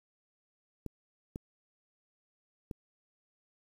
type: clicks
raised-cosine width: 3 ms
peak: -26 dBFS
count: 3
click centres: 0.863 / 1.359 / 2.712 s
effects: 9-bit